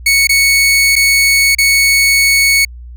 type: tone with dropouts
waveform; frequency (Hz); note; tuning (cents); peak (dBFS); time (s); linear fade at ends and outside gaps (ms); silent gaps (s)
sawtooth; 2217; C#7; 0; -4; 0.06-2.65; 5; 0.272-0.292 / 0.956-0.962 / 1.55-1.584
effects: added 60 Hz sine -28 dBFS peak until 2.96 s